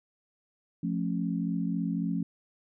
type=chord; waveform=sine; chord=F augmented; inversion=none; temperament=just; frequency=174.61 / 218.3 / 272.8 Hz; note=F3 / A3 / C#4; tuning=0 / -13 / -28 cents; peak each=-30 / -33 / -33 dBFS; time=0.83-2.23 s; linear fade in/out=5 ms; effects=none